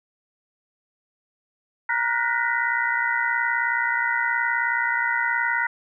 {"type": "tone cluster", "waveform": "sine", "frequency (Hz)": [937, 1431, 1490, 1867, 1990], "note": ["A#5", "F6", "F#6", "A#6", "B6"], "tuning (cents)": [9, 42, 12, 2, 13], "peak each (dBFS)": -27, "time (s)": [1.89, 5.67], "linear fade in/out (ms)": 5, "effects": []}